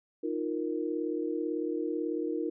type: chord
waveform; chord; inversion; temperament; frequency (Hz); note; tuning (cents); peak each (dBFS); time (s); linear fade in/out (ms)
sine; Eb suspended second; none; equal; 311.1 / 349.2 / 466.2; Eb4 / F4 / Bb4; 0 / 0 / 0; -33 / -34 / -35; 0.23-2.5; 10
effects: none